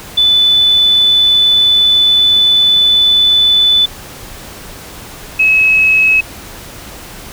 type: tone pair in turn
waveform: sine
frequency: 3494 / 2570 Hz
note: A7 / E7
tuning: -13 / -45 cents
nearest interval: perfect fourth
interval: 532 cents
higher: first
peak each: -6 dBFS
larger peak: neither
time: 0.17-3.86 / 5.39-6.21 s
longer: first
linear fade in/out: 10 ms
effects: pink hiss -31 dBFS RMS until 7.32 s